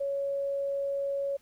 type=tone; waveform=sine; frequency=557 Hz; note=C#5; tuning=8 cents sharp; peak=-28 dBFS; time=0-1.37 s; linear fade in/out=10 ms; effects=pink hiss -64 dBFS RMS until 1.41 s